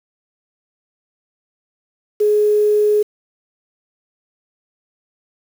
sine tone with quantisation, 419.8 Hz, G#4, 19 cents sharp, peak -11 dBFS, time 2.2-3.03 s, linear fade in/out 10 ms, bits 6, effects none

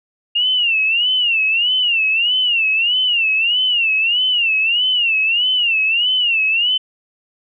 sine tone with vibrato, 2794 Hz, F7, in tune, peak -13 dBFS, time 0.35-6.78 s, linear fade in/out 10 ms, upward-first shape sine, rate 1.6 Hz, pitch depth 150 cents each way, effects none

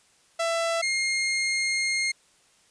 sawtooth tone pair in turn, 667 / 2132 Hz, E5 / C7, +20 / +32 cents, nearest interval octave + minor sixth, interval 2012 cents, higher second, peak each -20 dBFS, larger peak neither, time 0.39-0.82 / 0.82-2.12 s, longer second, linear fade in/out 10 ms, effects white hiss -61 dBFS RMS until 2.7 s + resampled to 22050 Hz

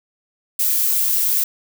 violet noise, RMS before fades -18 dBFS, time 0.59-1.44 s, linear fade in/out 5 ms, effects none

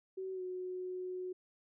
sine tone with pitch glide, 378.5 to 366.7 Hz, F#4 to F#4, +39 to -15 cents, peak -38 dBFS, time 0.17-1.33 s, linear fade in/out 10 ms, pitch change -54 cents, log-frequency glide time 0.33-0.42 s, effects none

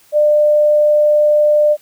sine tone, 598 Hz, D5, 31 cents sharp, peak -8 dBFS, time 0.12-1.77 s, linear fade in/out 50 ms, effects white hiss -50 dBFS RMS until 1.81 s

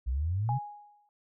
sine exponential sweep, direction up, 58.27 to 138.59 Hz, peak -27 dBFS, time 0.06-0.59 s, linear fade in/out 20 ms
sine tone with exponential decay, 828 Hz, G#5, 5 cents flat, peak -28 dBFS, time 0.49-1.09 s, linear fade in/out 1 ms, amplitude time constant 130 ms
effects none

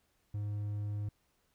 triangle tone, 103.6 Hz, G#2, 4 cents flat, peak -32 dBFS, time 0.34-1.09 s, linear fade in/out 5 ms, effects pink hiss -75 dBFS RMS until 1.54 s

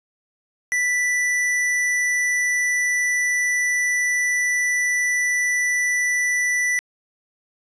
square tone, 1975.5 Hz, B6, in tune, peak -19 dBFS, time 0.72-6.79 s, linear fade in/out 0 ms, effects resampled to 22050 Hz + 9-bit

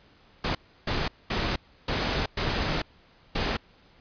pink noise bursts at uneven times, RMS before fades -27 dBFS, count 6, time 0.44-0.55 / 0.87-1.08 / 1.3-1.56 / 1.88-2.26 / 2.37-2.82 / 3.35-3.57 s, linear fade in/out 5 ms, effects pink hiss -58 dBFS RMS until 4 s + resampled to 11025 Hz

